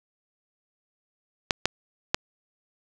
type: clicks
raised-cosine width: 0.2 ms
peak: -3 dBFS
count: 3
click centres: 1.508 / 1.656 / 2.145 s
effects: none